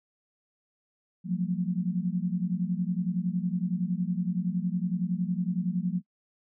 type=tone cluster; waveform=sine; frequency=174.2 / 185 / 225.5 Hz; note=F3 / F#3 / A3; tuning=-4 / 0 / +43 cents; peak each=-29 / -29 / -37 dBFS; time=1.24-6.02 s; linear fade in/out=50 ms; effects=noise-tail reverb RT60 0.1 s tail -25 dB re dry